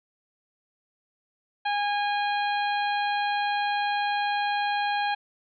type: harmonic tone with a mistuned harmonic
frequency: 820 Hz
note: G#5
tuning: 22 cents flat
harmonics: 1 / 2 / 3 / 4 / 5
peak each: -25 / -31 / -35 / -37 / -39 dBFS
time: 1.65-5.15 s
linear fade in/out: 10 ms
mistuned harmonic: 4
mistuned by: -17 cents
effects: none